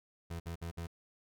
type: tone bursts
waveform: 30% pulse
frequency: 84.3 Hz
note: E2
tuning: 39 cents sharp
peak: -36 dBFS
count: 4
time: 0.3-0.871 s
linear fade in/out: 10 ms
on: 100 ms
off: 57 ms
effects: none